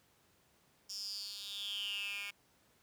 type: tone with high-pass filter sweep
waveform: 10% pulse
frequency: 202 Hz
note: G#3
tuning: 48 cents flat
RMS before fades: -42 dBFS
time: 0.89-2.31 s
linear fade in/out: 10 ms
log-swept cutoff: 5600 to 2200 Hz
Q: 9.9
effects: pink hiss -70 dBFS RMS until 2.82 s + high-pass 80 Hz 12 dB/octave